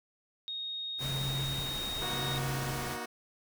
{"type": "tone", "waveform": "sine", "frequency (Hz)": 3729, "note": "A#7", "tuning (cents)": 0, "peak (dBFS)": -35, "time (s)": [0.48, 2.38], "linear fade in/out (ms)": 0}
{"type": "noise", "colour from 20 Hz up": "pink", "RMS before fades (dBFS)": -40, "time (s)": [0.98, 2.98], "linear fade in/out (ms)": 50}
{"type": "tone with tremolo", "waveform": "sine", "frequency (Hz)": 134.8, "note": "C#3", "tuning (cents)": -48, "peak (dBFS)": -33, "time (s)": [1, 2.99], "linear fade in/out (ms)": 20, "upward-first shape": "sine", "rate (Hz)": 0.84, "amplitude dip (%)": 95}
{"type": "chord", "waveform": "10% pulse", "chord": "D# minor", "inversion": "second", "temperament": "equal with one note detuned", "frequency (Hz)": [237.8, 311.1, 370], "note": ["A#3", "D#4", "F#4"], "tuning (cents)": [35, 0, 0], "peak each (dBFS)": [-32, -36, -32], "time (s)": [2.01, 3.06], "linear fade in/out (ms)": 10}
{"effects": []}